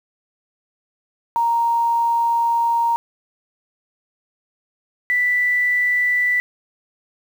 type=tone pair in turn; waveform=sine; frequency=932.3 / 1975.5 Hz; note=A#5 / B6; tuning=0 / 0 cents; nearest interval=octave + minor second; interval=1300 cents; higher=second; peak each=-15 dBFS; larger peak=neither; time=1.36-2.96 / 5.1-6.4 s; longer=first; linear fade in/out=0 ms; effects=7-bit